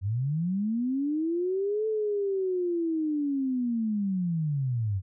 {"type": "linear two-way sweep", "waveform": "sine", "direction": "up then down", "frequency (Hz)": [90.9, 440, 90.9], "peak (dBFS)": -25, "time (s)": [0.01, 5.02], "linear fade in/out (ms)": 50, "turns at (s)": 1.87, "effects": []}